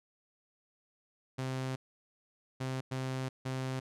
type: tone bursts at uneven times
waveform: sawtooth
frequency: 130.81 Hz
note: C3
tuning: in tune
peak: -30 dBFS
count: 4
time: 1.38-1.76 / 2.6-2.81 / 2.91-3.29 / 3.45-3.8 s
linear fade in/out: 10 ms
effects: low-pass 9000 Hz 12 dB/octave